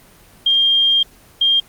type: tone pair in turn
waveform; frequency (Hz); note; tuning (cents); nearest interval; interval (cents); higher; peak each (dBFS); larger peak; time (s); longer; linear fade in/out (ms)
sine; 3206 / 3206; G7 / G7; +38 / +38; unison; 0; neither; -11; neither; 0.46-1.03 / 1.41-1.6; first; 5
effects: pink hiss -47 dBFS RMS until 1.68 s + Opus 24 kbps